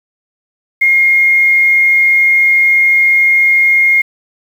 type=tone with quantisation; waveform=sine; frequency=2137 Hz; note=C7; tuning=36 cents sharp; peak=-6 dBFS; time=0.81-4.02 s; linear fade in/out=10 ms; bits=6; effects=none